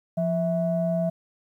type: tone pair together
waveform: sine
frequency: 173.22 / 654 Hz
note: F3 / E5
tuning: -14 / -14 cents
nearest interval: octave + major seventh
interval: 2300 cents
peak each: -24 dBFS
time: 0.17-1.1 s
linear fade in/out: 10 ms
effects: tanh soft clip ceiling -14 dBFS + 10-bit